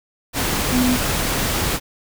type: tone in noise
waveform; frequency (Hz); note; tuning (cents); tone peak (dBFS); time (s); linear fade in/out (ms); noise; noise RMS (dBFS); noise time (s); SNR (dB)
sine; 250; B3; +21; -15; 0.71-0.98; 50; pink; -21; 0.33-1.8; +3
effects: none